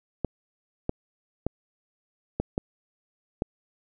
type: clicks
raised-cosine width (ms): 2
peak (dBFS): -12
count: 6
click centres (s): 0.247 / 0.894 / 1.466 / 2.4 / 2.579 / 3.421
effects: none